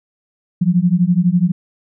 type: beating tone pair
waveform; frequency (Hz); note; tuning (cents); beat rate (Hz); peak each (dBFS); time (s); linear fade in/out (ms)
sine; 171.3 / 183.3; F3 / F#3; -33 / -16; 12; -14; 0.61-1.52; 10
effects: none